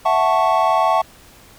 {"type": "chord", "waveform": "triangle", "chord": "F# minor seventh", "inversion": "third", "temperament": "equal", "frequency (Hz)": [659.3, 740, 880, 1108.7], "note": ["E5", "F#5", "A5", "C#6"], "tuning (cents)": [0, 0, 0, 0], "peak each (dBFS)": -17, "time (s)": [0.05, 1.02], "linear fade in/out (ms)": 10, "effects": ["pink hiss -46 dBFS RMS until 1.58 s"]}